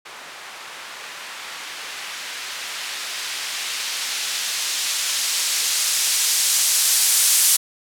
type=noise with low-pass filter sweep; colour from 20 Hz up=violet; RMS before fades=-23 dBFS; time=0.05-7.57 s; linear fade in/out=10 ms; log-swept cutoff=1200 to 9000 Hz; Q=0.7; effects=none